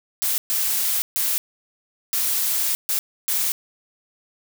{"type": "noise bursts at uneven times", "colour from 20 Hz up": "blue", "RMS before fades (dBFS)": -22, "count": 6, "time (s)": [[0.22, 0.38], [0.5, 1.02], [1.16, 1.38], [2.13, 2.75], [2.89, 2.99], [3.28, 3.52]], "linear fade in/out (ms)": 0, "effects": []}